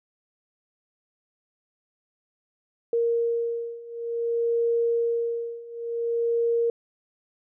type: beating tone pair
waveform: sine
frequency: 466.2 / 466.75 Hz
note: A#4 / A#4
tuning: 0 / +2 cents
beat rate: 0.55 Hz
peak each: -27 / -25 dBFS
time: 2.93-6.7 s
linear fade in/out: 2 ms
effects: none